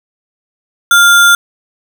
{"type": "tone with sample-and-hold", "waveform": "sine", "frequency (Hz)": 1400, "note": "F6", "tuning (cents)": 4, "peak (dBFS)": -3, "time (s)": [0.91, 1.35], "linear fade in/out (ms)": 2, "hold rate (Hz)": 4900, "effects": []}